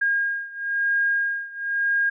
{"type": "beating tone pair", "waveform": "sine", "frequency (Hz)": [1622, 1623], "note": ["G#6", "G#6"], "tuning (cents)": [-41, -40], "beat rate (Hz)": 1, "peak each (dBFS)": [-23, -25], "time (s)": [0.01, 2.1], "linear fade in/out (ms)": 10, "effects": []}